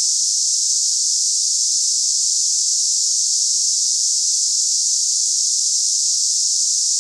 pink band-pass noise, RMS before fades -18 dBFS, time 0-6.99 s, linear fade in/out 0 ms, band 5200 to 7500 Hz, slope 48 dB/octave, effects none

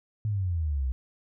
sine exponential sweep, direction down, 110 to 61.74 Hz, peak -25 dBFS, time 0.25-0.92 s, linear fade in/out 0 ms, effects none

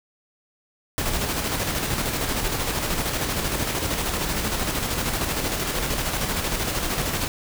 pink noise with tremolo, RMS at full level -24 dBFS, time 0.98-7.28 s, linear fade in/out 0 ms, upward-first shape square, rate 13 Hz, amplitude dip 35%, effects none

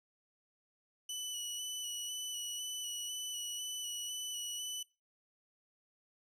20% pulse tone with vibrato, 2963 Hz, F#7, 2 cents sharp, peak -33 dBFS, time 1.09-4.83 s, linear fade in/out 5 ms, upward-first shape square, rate 2 Hz, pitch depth 16 cents each way, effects noise-tail reverb RT60 0.3 s tail -23 dB re dry

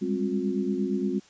sine tone cluster, 197 / 205.6 / 265.4 / 358.5 Hz, G3 / G#3 / C4 / F4, +9 / -17 / +25 / +45 cents, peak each -30 dBFS, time 0.01-1.2 s, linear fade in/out 20 ms, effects white hiss -56 dBFS RMS until 1.29 s + resampled to 16000 Hz

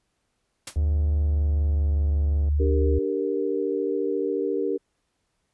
white noise with exponential decay, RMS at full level -29 dBFS, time 0.67-0.78 s, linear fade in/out 5 ms, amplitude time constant 23 ms
sine tone with pitch glide, 75.5 to 73.48 Hz, D2 to D2, +48 to +2 cents, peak -19 dBFS, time 0.76-2.99 s, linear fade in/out 10 ms, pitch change -46 cents, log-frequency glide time 0.94-1.89 s
click train, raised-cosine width 2 ms, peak -29 dBFS, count 172, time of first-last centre 0.76-2.486 s, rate 99.1 Hz
sine chord, G minor, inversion second, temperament equal, 293.7 / 392 / 466.2 Hz, D4 / G4 / Bb4, 0 / 0 / 0 cents, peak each -29 / -26 / -27 dBFS, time 2.59-4.78 s, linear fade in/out 20 ms
effects pink hiss -74 dBFS RMS until 5.53 s + resampled to 24000 Hz

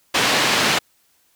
white band-pass noise, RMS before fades -18 dBFS, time 0.14-0.79 s, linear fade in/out 10 ms, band 140 to 3600 Hz, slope 12 dB/octave, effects white hiss -61 dBFS RMS until 1.35 s

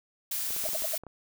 blue noise, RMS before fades -32 dBFS, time 0.31-0.98 s, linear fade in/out 5 ms
clicks, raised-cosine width 1 ms, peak -30 dBFS, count 8, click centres 0.506 / 0.564 / 0.64 / 0.689 / 0.733 / 0.822 / 1.036 / 1.067 s
sine tone bursts, 633 Hz, D#5, 30 cents sharp, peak -29 dBFS, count 4, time 0.65-0.953 s, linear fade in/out 5 ms, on 21 ms, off 73 ms
effects none

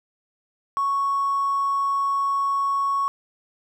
triangle tone with hard clipping, 1108.7 Hz, C#6, in tune, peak -20 dBFS, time 0.77-3.08 s, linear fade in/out 0 ms, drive 3 dB, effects none

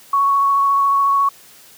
sine tone with vibrato, 1112 Hz, C#6, 5 cents sharp, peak -12 dBFS, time 0.13-1.29 s, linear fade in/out 5 ms, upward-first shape sine, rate 14 Hz, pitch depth 11 cents each way, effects white hiss -45 dBFS RMS until 1.77 s + high-pass 80 Hz 12 dB/octave

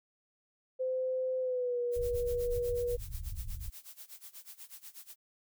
sine tone with pitch glide, 515 to 483.3 Hz, C5 to B4, -28 to -38 cents, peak -30 dBFS, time 0.79-2.97 s, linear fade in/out 20 ms, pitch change -110 cents, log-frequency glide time 1.4-1.8 s
blue noise with tremolo, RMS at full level -47 dBFS, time 1.91-5.16 s, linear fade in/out 50 ms, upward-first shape sine, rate 8.2 Hz, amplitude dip 90%
pink low-pass noise, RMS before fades -40 dBFS, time 1.96-3.7 s, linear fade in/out 10 ms, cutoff 100 Hz, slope 24 dB/octave
effects none

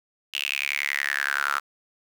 sawtooth tone with high-pass filter sweep, 70.7 Hz, C#2, 35 cents sharp, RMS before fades -27 dBFS, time 0.33-1.6 s, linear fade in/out 20 ms, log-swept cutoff 2900 to 1300 Hz, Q 8, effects 8-bit

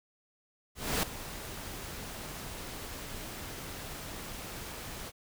pink noise with ADSR envelope, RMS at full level -28 dBFS, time 0.75-5.12 s, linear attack 280 ms, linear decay 4 ms, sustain -14 dB, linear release 42 ms, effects none

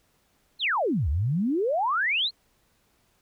sine exponential two-way sweep, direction down then up, 4408 to 66.9 to 4408 Hz, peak -22 dBFS, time 0.59-2.31 s, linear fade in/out 50 ms, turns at 1.09 s, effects pink hiss -67 dBFS RMS until 3.21 s

